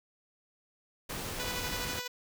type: noise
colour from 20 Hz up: pink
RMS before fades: -38 dBFS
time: 1.09-2 s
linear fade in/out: 10 ms
type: tone with tremolo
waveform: 5% pulse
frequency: 493.9 Hz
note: B4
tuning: in tune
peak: -23 dBFS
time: 1.39-2.08 s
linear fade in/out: 10 ms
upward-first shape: square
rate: 12 Hz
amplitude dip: 35%
effects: none